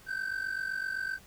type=ring-modulated tone; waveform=triangle; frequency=1548 Hz; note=G6; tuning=22 cents flat; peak=-27 dBFS; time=0.06-1.19 s; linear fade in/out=50 ms; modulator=23.9 Hz; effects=pink hiss -56 dBFS RMS until 1.26 s